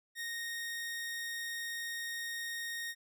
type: tone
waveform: sawtooth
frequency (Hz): 1859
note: A#6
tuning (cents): -5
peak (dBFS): -34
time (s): 0.15-2.95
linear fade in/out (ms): 50
effects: none